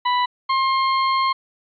40% pulse tone pair in turn, 987.8 / 1064.3 Hz, B5 / C6, 0 / +29 cents, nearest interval minor second, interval 129 cents, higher second, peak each -16 dBFS, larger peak neither, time 0.05-0.26 / 0.49-1.33 s, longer second, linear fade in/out 10 ms, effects resampled to 11025 Hz

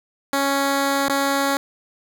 10% pulse tone with dropouts, 277.2 Hz, C#4, in tune, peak -10 dBFS, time 0.33-1.57 s, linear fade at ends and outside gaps 1 ms, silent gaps 1.084-1.096 s, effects none

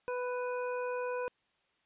harmonic tone, 495.8 Hz, B4, 7 cents sharp, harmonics 1 / 2 / 3 / 5, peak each -34 / -40 / -44 / -48 dBFS, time 0.08-1.28 s, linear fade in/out 0 ms, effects white hiss -74 dBFS RMS until 1.85 s + resampled to 8000 Hz

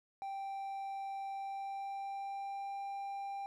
triangle tone with pitch glide, 784 to 793.1 Hz, G5 to G5, 0 to +20 cents, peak -37 dBFS, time 0.22-3.46 s, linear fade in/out 0 ms, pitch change +20 cents, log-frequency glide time 1.31-2.78 s, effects none

